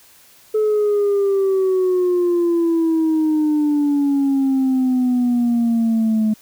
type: exponential sweep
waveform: sine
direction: down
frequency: 432.9 to 214.7 Hz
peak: -12 dBFS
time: 0.54-6.34 s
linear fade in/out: 10 ms
effects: tanh soft clip ceiling -12 dBFS + white hiss -49 dBFS RMS until 6.41 s